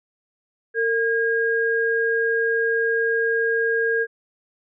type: tone pair together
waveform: sine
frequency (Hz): 455.9 / 1627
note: A#4 / G#6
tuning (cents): -39 / -36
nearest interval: octave + minor seventh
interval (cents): 2203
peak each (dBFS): -21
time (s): 0.74-4.07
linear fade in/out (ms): 50
effects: none